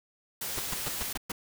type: noise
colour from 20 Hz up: white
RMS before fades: -35 dBFS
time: 0.41-1.13 s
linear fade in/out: 5 ms
type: noise bursts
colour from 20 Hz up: pink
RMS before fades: -33 dBFS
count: 6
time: 0.57-1.32 s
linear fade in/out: 5 ms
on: 25 ms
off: 120 ms
effects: none